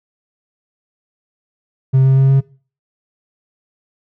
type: tone with pitch steps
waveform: triangle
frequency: 132.4 / 133.55 / 134.71 / 135.89 Hz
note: C3 / C3 / C#3 / C#3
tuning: +21 / +36 / -49 / -34 cents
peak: -5 dBFS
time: 1.93-2.41 s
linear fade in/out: 20 ms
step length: 120 ms
effects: noise-tail reverb RT60 0.4 s tail -22 dB re dry + tanh soft clip ceiling -1 dBFS